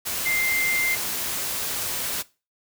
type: tone in noise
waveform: sine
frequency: 2093 Hz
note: C7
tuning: in tune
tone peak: -21 dBFS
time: 0.25-0.96 s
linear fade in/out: 20 ms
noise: white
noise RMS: -28 dBFS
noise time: 0.05-2.23 s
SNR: +4 dB
effects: noise-tail reverb RT60 0.3 s tail -20 dB re dry